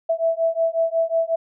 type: beating tone pair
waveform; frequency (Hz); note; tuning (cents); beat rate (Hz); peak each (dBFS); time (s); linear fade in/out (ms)
sine; 656 / 661.5; E5 / E5; -9 / +6; 5.5; -21; 0.09-1.36; 10
effects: none